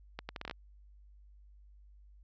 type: accelerating click train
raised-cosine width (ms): 0.3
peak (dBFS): -23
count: 8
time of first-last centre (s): 0.19-0.511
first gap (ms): 100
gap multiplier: 0.72
effects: added 50 Hz sine -55 dBFS peak until 2.23 s + resampled to 16000 Hz